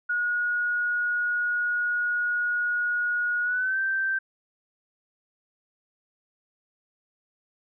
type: tone with pitch glide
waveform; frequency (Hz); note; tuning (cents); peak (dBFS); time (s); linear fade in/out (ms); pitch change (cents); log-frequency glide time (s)
sine; 1448 to 1560.9; F#6 to G6; -38 to -8; -23; 0.09-4.19; 10; +130; 3.43-3.79
effects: none